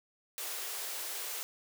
white high-pass noise, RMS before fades -39 dBFS, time 0.38-1.43 s, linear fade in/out 0 ms, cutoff 340 Hz, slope 96 dB/octave, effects none

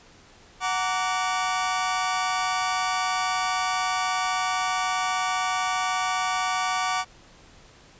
sawtooth chord, Gb augmented, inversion none, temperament just, 740 / 925 / 1156.2 Hz, Gb5 / Bb5 / D6, 0 / -14 / -27 cents, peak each -23 / -28 / -23 dBFS, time 0.6-7.05 s, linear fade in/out 50 ms, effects pink hiss -52 dBFS RMS until 7.99 s + resampled to 16000 Hz

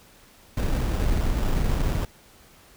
brown noise with sample-and-hold, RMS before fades -23 dBFS, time 0.57-2.05 s, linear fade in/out 2 ms, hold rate 2100 Hz, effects pink hiss -53 dBFS RMS until 2.76 s

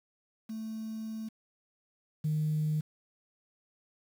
sine tone pair in turn, 220.4 / 153.55 Hz, A3 / D#3, +3 / -23 cents, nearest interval tritone, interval 626 cents, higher first, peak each -35 / -26 dBFS, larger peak second, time 0.49-1.29 / 2.24-2.81 s, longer first, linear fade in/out 10 ms, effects tanh soft clip ceiling -23 dBFS + 9-bit

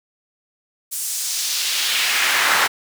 brown noise with high-pass filter sweep, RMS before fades -20 dBFS, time 0.91-2.68 s, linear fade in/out 20 ms, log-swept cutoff 9300 to 1200 Hz, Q 1.3, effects none

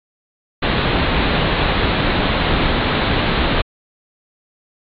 pink low-pass noise, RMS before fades -17 dBFS, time 0.62-3.62 s, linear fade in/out 10 ms, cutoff 4100 Hz, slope 96 dB/octave, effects AAC 48 kbps

